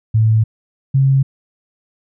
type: tone pair in turn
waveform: sine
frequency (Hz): 110.3 / 135.37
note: A2 / C#3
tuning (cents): +5 / -41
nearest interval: major third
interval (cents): 354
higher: second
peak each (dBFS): -9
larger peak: neither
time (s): 0.14-0.44 / 0.94-1.23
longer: first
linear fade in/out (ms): 10
effects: none